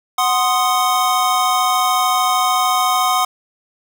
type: chord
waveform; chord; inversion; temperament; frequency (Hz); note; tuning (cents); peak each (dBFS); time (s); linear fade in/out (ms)
square; C diminished; second; equal; 740 / 1046.5 / 1244.5; Gb5 / C6 / Eb6; 0 / 0 / 0; -19; 0.18-3.25; 5
effects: none